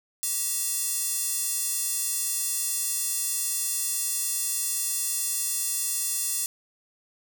square tone with high-pass filter, 385.2 Hz, G4, 30 cents flat, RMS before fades -28 dBFS, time 0.23-6.46 s, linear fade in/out 0 ms, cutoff 8100 Hz, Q 1.4, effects none

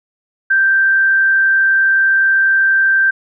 sine tone with frequency modulation, 1568 Hz, G6, in tune, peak -9 dBFS, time 0.5-3.11 s, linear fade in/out 10 ms, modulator 79.3 Hz, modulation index 0.2, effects none

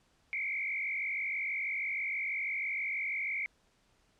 sine tone with frequency modulation, 2214 Hz, C#7, 3 cents flat, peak -32 dBFS, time 0.33-3.46 s, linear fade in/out 0 ms, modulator 46.2 Hz, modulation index 2.6, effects pink hiss -70 dBFS RMS until 4.19 s + low-pass 8000 Hz 12 dB/octave

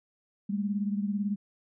sine beating tone pair, 200.9 / 218.9 Hz, G3 / A3, +43 / -9 cents, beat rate 18 Hz, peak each -28 / -34 dBFS, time 0.49-1.36 s, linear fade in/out 10 ms, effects none

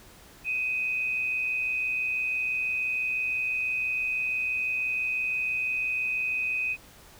sine tone pair together, 2511 / 2637 Hz, D#7 / E7, +15 / 0 cents, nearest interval minor second, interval 85 cents, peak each -26 / -37 dBFS, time 0.44-6.77 s, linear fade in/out 50 ms, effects pink hiss -52 dBFS RMS until 7.19 s

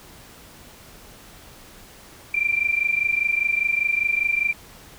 sine tone pair together, 2353 / 2378 Hz, D7 / D7, +3 / +21 cents, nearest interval unison, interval 18 cents, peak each -22 dBFS, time 2.34-4.53 s, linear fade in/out 5 ms, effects pink hiss -46 dBFS RMS until 4.98 s

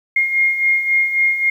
sine beating tone pair, 2132 / 2135.7 Hz, C7 / C7, +32 / +35 cents, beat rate 3.7 Hz, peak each -21 / -14 dBFS, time 0.16-1.5 s, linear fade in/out 5 ms, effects 8-bit

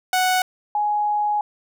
sawtooth / sine tone pair in turn, 740 / 835 Hz, F#5 / G#5, 0 / +9 cents, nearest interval major second, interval 209 cents, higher second, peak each -13 / -18 dBFS, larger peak first, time 0.13-0.42 / 0.75-1.41 s, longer second, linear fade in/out 2 ms, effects none

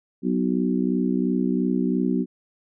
harmonic tone with a mistuned harmonic, 62.9 Hz, B1, 32 cents sharp, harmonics 3 / 4 / 5 / 6, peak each -24 / -23 / -28 / -29 dBFS, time 0.22-2.26 s, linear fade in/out 50 ms, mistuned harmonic 6, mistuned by -15 cents, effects none

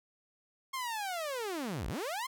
sawtooth linear two-way sweep, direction down then up, 1082 to 36.84 to 1082 Hz, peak -31 dBFS, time 0.73-2.27 s, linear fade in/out 10 ms, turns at 1.88 s, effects none

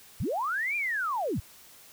sine linear two-way sweep, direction up then down, 55.5 to 2441 to 55.5 Hz, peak -27 dBFS, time 0.2-1.4 s, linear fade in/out 5 ms, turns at 0.76 s, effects white hiss -53 dBFS RMS until 1.92 s

